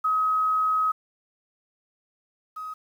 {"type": "tone pair in turn", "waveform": "sine", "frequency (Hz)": [1270, 1262.8], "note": ["D#6", "D#6"], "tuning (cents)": [35, 25], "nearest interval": "unison", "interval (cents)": 10, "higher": "first", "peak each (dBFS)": [-20, -32], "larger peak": "first", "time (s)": [[0.04, 0.92], [2.56, 2.74]], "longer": "first", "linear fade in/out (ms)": 10, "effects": ["9-bit"]}